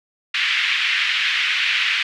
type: band-pass noise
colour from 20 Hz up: white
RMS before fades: -20 dBFS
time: 0.34-2.03 s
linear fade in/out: 5 ms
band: 1800 to 3000 Hz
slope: 24 dB/octave
effects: none